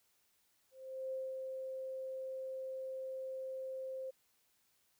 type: tone with ADSR envelope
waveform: sine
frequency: 525 Hz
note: C5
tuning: 6 cents sharp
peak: -37 dBFS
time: 0.71-4.11 s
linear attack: 410 ms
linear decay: 220 ms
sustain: -3 dB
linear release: 14 ms
effects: white hiss -75 dBFS RMS until 4.99 s